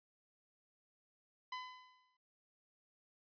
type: tone with exponential decay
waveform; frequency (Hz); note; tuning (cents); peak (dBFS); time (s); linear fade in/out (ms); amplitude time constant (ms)
sawtooth; 1010; B5; +39; -36; 1.52-2.17; 5; 140
effects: resampled to 11025 Hz